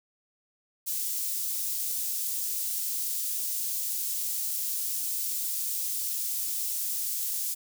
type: high-pass noise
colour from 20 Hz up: white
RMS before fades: -31 dBFS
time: 0.86-7.55 s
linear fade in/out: 20 ms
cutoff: 6500 Hz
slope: 12 dB/octave
effects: none

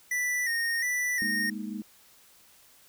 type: tone with vibrato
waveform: square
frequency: 1912 Hz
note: A#6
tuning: 43 cents sharp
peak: -27 dBFS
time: 0.11-1.5 s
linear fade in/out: 5 ms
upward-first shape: square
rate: 1.4 Hz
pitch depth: 56 cents each way
type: chord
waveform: sine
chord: Ab suspended second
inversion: none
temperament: just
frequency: 207.7 / 233.6 / 311.5 Hz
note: Ab3 / Bb3 / Eb4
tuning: 0 / +4 / +2 cents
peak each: -35 / -38 / -40 dBFS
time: 1.22-1.82 s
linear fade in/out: 0 ms
effects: white hiss -58 dBFS RMS until 2.88 s

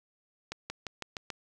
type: accelerating click train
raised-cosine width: 0.2 ms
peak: -19 dBFS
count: 6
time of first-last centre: 0.52-1.303 s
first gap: 180 ms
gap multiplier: 0.93
effects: none

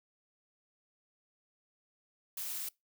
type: noise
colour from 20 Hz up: blue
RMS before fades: -39 dBFS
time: 2.37-2.69 s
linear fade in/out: 5 ms
effects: noise-tail reverb RT60 0.2 s tail -24 dB re dry

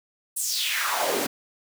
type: noise with high-pass filter sweep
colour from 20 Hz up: pink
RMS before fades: -26 dBFS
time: 0.36-1.27 s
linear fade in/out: 10 ms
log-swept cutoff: 9700 to 250 Hz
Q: 3.8
effects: none

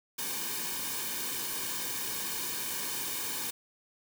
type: noise with comb filter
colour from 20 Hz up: white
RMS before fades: -35 dBFS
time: 0.18-3.51 s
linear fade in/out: 10 ms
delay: 1.5 ms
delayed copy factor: -0.75
effects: none

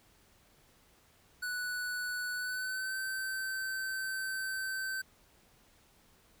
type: tone with pitch glide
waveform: square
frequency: 1480 to 1542.8 Hz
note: F#6 to G6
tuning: 0 to -28 cents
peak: -35 dBFS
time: 1.42-5.02 s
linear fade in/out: 10 ms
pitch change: +72 cents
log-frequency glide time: 2.34-2.96 s
effects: pink hiss -65 dBFS RMS until 6.4 s

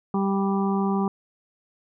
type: harmonic tone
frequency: 196.2 Hz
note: G3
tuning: 2 cents sharp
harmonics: 1 / 2 / 4 / 5 / 6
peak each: -22 / -28 / -31 / -33 / -34 dBFS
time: 0.14-1.08 s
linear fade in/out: 2 ms
effects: none

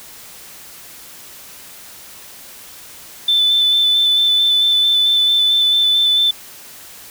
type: tone with vibrato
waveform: sine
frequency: 3520 Hz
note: A7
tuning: in tune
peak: -10 dBFS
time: 3.28-6.31 s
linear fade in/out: 5 ms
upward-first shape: square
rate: 4.5 Hz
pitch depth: 11 cents each way
effects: tanh soft clip ceiling -6 dBFS + white hiss -38 dBFS RMS until 7.1 s

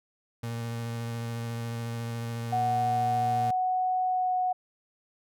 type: tone with vibrato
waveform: 35% pulse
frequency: 116.54 Hz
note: A#2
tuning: in tune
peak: -30 dBFS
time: 0.43-3.51 s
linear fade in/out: 5 ms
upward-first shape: square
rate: 14 Hz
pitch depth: 11 cents each way
type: tone with pitch glide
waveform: sine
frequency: 740 to 735.3 Hz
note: F#5 to F#5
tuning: 0 to -11 cents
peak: -24 dBFS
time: 2.52-4.53 s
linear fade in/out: 10 ms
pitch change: -11 cents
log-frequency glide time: 4.04-4.34 s
effects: none

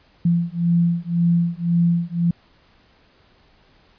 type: beating tone pair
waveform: sine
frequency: 170 / 171.9 Hz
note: F3 / F3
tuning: -46 / -27 cents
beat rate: 1.9 Hz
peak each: -19 / -19 dBFS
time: 0.25-2.31 s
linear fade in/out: 5 ms
effects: pink hiss -56 dBFS RMS until 3.98 s + resampled to 11025 Hz

